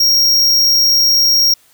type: tone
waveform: square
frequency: 5588 Hz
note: F8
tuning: in tune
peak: -9 dBFS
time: 0-1.54 s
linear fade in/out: 5 ms
effects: white hiss -51 dBFS RMS until 1.73 s